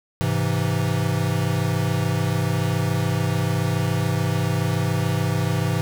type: chord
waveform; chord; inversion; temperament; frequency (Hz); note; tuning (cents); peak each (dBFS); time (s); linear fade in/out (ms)
square; Ab augmented; none; equal; 103.83 / 130.81 / 164.81; Ab2 / C3 / E3; 0 / 0 / 0; -25; 0.21-5.81; 0
effects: none